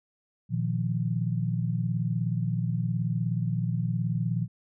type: chord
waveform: sine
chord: Bb suspended fourth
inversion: none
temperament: equal with one note detuned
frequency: 118.44 / 155.56 / 174.61 Hz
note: Bb2 / Eb3 / F3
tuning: +28 / 0 / 0 cents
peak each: -28 / -31 / -30 dBFS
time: 0.49-4.48 s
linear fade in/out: 50 ms
effects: none